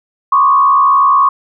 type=tone with frequency modulation; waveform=sine; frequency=1108.7 Hz; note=C#6; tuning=in tune; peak=-6 dBFS; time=0.32-1.29 s; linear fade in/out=5 ms; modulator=68.2 Hz; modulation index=0.91; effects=none